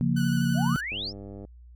sine chord, Bb minor, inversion first, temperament just, 139.85 / 174.81 / 233.1 Hz, Db3 / F3 / Bb3, +16 / +2 / 0 cents, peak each -26 dBFS, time 0.01-0.76 s, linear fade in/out 0 ms
sawtooth tone with vibrato, 1484 Hz, F#6, 5 cents sharp, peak -31 dBFS, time 0.16-0.81 s, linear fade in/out 10 ms, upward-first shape square, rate 12 Hz, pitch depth 21 cents each way
sine exponential sweep, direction up, 587.3 to 5588 Hz, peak -30 dBFS, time 0.54-1.13 s, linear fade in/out 50 ms
click train, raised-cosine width 2 ms, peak -29 dBFS, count 54, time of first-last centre 0.92-1.45 s, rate 100 Hz
effects added 60 Hz sine -46 dBFS peak until 1.75 s

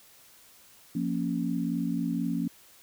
sine chord, Bb minor, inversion second, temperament equal, 174.61 / 233.1 / 277.2 Hz, F3 / Bb3 / Db4, 0 / 0 / 0 cents, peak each -31 dBFS, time 0.95-2.48 s, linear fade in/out 5 ms, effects white hiss -56 dBFS RMS until 2.82 s

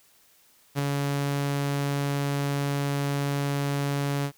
sawtooth tone with ADSR envelope, 141.5 Hz, C#3, 36 cents sharp, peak -18 dBFS, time 0.75-4.32 s, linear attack 40 ms, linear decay 4 ms, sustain -3 dB, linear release 73 ms, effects white hiss -60 dBFS RMS until 4.37 s

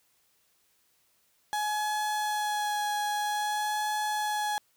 35% pulse tone with vibrato, 840 Hz, G#5, 19 cents sharp, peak -26 dBFS, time 1.53-4.58 s, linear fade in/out 0 ms, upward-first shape sine, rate 0.51 Hz, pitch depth 15 cents each way, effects white hiss -69 dBFS RMS until 4.76 s

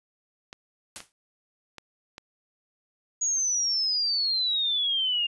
clicks, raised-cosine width 0.2 ms, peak -23 dBFS, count 4, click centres 0.529 / 1.004 / 1.783 / 2.181 s
white noise with exponential decay, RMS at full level -35 dBFS, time 0.96-1.12 s, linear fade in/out 0 ms, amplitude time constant 33 ms
sine exponential sweep, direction down, 6790 to 2794 Hz, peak -23 dBFS, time 3.21-5.27 s, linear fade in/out 10 ms
effects resampled to 24000 Hz

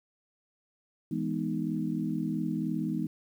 sine chord, E major seventh, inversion none, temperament equal, 164.81 / 207.7 / 246.9 / 311.1 Hz, E3 / G#3 / B3 / D#4, 0 / 0 / 0 / 0 cents, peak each -34 dBFS, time 1.11-3.07 s, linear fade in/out 5 ms, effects 10-bit

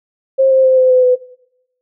sine tone with pitch steps, 533 / 526.6 / 520.2 / 514 / 507.8 / 501.6 Hz, C5 / C5 / C5 / C5 / B4 / B4, +32 / +11 / -10 / -31 / +48 / +27 cents, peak -7 dBFS, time 0.38-1.16 s, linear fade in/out 20 ms, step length 130 ms, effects noise-tail reverb RT60 0.8 s tail -19 dB re dry

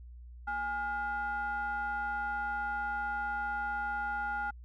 triangle ring-modulated tone, 295.6 Hz, D4, 11 cents sharp, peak -27 dBFS, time 0.47-4.51 s, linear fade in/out 10 ms, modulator 1120 Hz, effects added 60 Hz sine -46 dBFS peak until 4.64 s

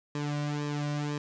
sawtooth tone with flanger, 146.83 Hz, D3, in tune, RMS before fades -32 dBFS, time 0.15-1.18 s, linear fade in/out 2 ms, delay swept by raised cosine 1.4 to 2.4 ms, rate 2 Hz, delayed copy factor -0.8, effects resampled to 16000 Hz + 9-bit

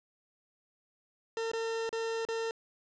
40% pulse tone with dropouts, 453.5 Hz, A#4, 48 cents flat, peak -31 dBFS, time 1.37-2.51 s, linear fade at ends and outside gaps 1 ms, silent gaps 1.516-1.534 / 1.892-1.928 / 2.251-2.287 s, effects resampled to 16000 Hz + 10-bit

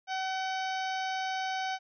harmonic tone, 758 Hz, F#5, 42 cents sharp, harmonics 1 / 2 / 3 / 4 / 5 / 6 / 7 / 8, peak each -32 / -38 / -42 / -44 / -46 / -48 / -49 / -50 dBFS, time 0.07-1.79 s, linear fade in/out 50 ms, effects none

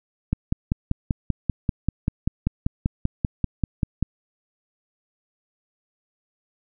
click train, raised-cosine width 5 ms, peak -8 dBFS, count 20, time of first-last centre 0.33-4.026 s, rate 5.14 Hz, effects none

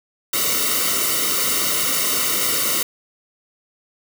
white noise with comb filter, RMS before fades -20 dBFS, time 0.33-2.83 s, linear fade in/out 5 ms, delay 1.2 ms, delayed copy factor -0.95, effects none

